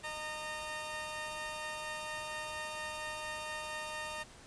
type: tone pair together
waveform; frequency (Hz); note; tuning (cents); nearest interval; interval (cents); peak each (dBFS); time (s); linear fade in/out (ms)
15% pulse; 614.1 / 919; D#5 / A#5; -23 / -25; perfect fifth; 698; -36 / -35; 0.03-4.24; 20
effects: pink hiss -55 dBFS RMS until 4.46 s + resampled to 22050 Hz